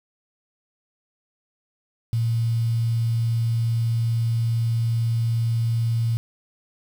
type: tone with quantisation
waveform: sine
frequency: 115.3 Hz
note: A#2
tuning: 19 cents flat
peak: -19 dBFS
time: 2.13-6.17 s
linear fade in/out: 0 ms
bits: 7
effects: none